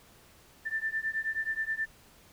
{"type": "beating tone pair", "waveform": "sine", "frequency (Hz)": [1772, 1781.4], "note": ["A6", "A6"], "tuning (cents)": [12, 21], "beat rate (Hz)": 9.4, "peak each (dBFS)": [-33, -33], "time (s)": [0.65, 1.86], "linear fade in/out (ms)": 20, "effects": ["pink hiss -58 dBFS RMS until 2.32 s"]}